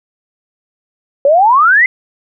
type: exponential sweep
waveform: sine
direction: up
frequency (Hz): 540 to 2093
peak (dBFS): -5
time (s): 1.25-1.86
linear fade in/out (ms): 2
effects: none